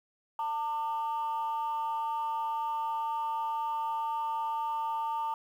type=tone pair together; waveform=sine; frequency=901 / 1194.2 Hz; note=A5 / D6; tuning=+41 / +29 cents; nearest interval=perfect fourth; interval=488 cents; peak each=-29 / -36 dBFS; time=0.39-5.34 s; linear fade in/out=2 ms; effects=tanh soft clip ceiling -26 dBFS + 10-bit